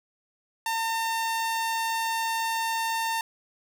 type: tone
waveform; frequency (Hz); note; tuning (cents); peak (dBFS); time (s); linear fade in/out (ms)
sawtooth; 906; A#5; -50; -22; 0.66-3.21; 2
effects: none